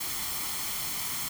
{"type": "noise with comb filter", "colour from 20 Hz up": "white", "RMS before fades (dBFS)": -33, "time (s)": [0, 1.29], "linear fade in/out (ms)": 10, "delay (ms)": 0.93, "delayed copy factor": 0.55, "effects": []}